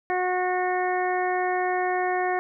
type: harmonic tone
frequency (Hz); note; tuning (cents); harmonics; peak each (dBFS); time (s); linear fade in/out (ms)
364.7; F#4; -25; 1 / 2 / 3 / 4 / 5 / 6; -27 / -25 / -34 / -37 / -31 / -37; 0.1-2.39; 0
effects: none